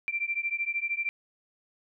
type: beating tone pair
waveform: sine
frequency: 2349 / 2362 Hz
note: D7 / D7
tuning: 0 / +9 cents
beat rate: 13 Hz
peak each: -31 dBFS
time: 0.08-1.09 s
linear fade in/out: 0 ms
effects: none